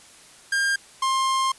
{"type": "tone pair in turn", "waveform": "45% pulse", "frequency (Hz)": [1605, 1059.5], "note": ["G6", "C6"], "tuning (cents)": [40, 21], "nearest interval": "perfect fifth", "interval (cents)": 719, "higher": "first", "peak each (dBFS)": -20, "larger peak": "neither", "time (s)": [[0.52, 0.76], [1.02, 1.52]], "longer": "second", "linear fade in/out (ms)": 5, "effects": ["white hiss -49 dBFS RMS until 1.58 s", "resampled to 24000 Hz"]}